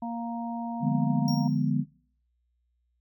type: harmonic tone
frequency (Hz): 233.4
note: A#3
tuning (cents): +2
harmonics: 1 / 3 / 4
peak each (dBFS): -32 / -37 / -38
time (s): 0.02-1.48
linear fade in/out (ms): 5
type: chord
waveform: sine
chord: D diminished seventh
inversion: none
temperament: equal with one note detuned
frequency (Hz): 148.54 / 174.61 / 207.7 / 246.9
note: D3 / F3 / Ab3 / Cb4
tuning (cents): +20 / 0 / 0 / 0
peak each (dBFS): -27 / -32 / -29 / -28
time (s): 0.8-1.85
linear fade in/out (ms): 50
type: tone with exponential decay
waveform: square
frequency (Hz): 5570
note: F8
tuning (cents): -5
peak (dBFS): -32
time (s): 1.28-1.71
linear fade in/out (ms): 1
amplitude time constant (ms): 93
effects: noise-tail reverb RT60 0.5 s tail -22 dB re dry + added 60 Hz sine -70 dBFS peak until 3 s